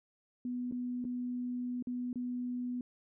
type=tone with dropouts; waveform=sine; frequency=246.9 Hz; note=B3; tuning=in tune; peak=-34 dBFS; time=0.45-2.81 s; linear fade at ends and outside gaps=2 ms; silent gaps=0.713-0.722 / 1.043-1.05 / 1.825-1.871 / 2.13-2.157 s; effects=none